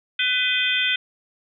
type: harmonic tone with a mistuned harmonic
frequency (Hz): 501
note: B4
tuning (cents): +25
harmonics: 3 / 4 / 5 / 6 / 7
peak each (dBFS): -26 / -27 / -24 / -24 / -26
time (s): 0.19-0.96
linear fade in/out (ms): 5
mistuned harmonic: 6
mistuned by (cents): +90
effects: none